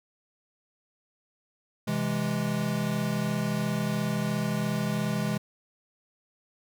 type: chord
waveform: square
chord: C augmented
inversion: none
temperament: equal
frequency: 130.81 / 164.81 / 207.7 Hz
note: C3 / E3 / G#3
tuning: 0 / 0 / 0 cents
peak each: -33 / -32 / -30 dBFS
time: 1.87-5.38 s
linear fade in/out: 10 ms
effects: none